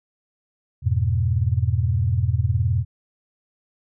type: chord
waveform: sine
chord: F diminished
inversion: none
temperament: equal with one note detuned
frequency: 85.46 / 103.83 / 123.47 Hz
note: F2 / Ab2 / Cb3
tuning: -37 / 0 / 0 cents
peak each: -22 dBFS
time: 0.82-2.85 s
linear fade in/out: 50 ms
effects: none